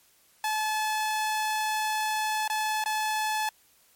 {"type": "tone with dropouts", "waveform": "sawtooth", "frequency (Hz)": 862, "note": "A5", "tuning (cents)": -36, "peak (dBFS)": -22, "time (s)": [0.44, 3.49], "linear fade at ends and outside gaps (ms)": 2, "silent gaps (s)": [[2.478, 2.499], [2.84, 2.859]], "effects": ["white hiss -62 dBFS RMS until 3.95 s", "MP3 64 kbps"]}